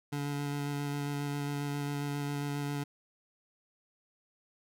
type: tone with vibrato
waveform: 25% pulse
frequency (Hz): 143.6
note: D3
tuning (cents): -39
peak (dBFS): -29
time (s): 0.12-2.84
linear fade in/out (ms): 10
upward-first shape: square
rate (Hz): 7.4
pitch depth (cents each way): 10
effects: none